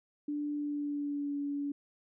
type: tone with pitch glide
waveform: sine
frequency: 293.7 to 285.5 Hz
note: D4 to D4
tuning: 0 to -49 cents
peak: -32 dBFS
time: 0.28-1.72 s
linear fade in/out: 5 ms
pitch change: -49 cents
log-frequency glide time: 0.53-1.37 s
effects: none